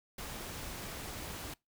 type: noise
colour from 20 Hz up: pink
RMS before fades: -43 dBFS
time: 0.18-1.54 s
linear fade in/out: 5 ms
effects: noise-tail reverb RT60 0.2 s tail -24 dB re dry